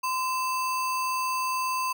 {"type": "tone with sample-and-hold", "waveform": "sine", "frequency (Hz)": 1029, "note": "C6", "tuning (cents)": -29, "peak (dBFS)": -25, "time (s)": [0.03, 1.93], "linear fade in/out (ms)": 10, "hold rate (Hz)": 3675, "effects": []}